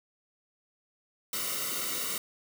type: noise with comb filter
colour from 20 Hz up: white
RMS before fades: -33 dBFS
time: 1.33-2.18 s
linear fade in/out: 2 ms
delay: 1.2 ms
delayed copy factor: -0.85
effects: none